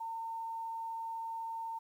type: tone with quantisation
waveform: sine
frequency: 908 Hz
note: A#5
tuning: 46 cents flat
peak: -37 dBFS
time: 0-1.79 s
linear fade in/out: 10 ms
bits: 11
effects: none